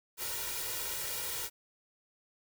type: noise with comb filter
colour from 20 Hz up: white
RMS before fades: -37 dBFS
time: 0.17-1.5 s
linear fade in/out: 50 ms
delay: 2.1 ms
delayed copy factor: +0.85
effects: none